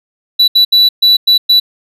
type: tone bursts at uneven times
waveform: triangle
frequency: 3951 Hz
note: B7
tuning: in tune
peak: -3 dBFS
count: 6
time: 0.39-0.48 / 0.55-0.65 / 0.72-0.89 / 1.02-1.17 / 1.27-1.38 / 1.49-1.6 s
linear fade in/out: 10 ms
effects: resampled to 32000 Hz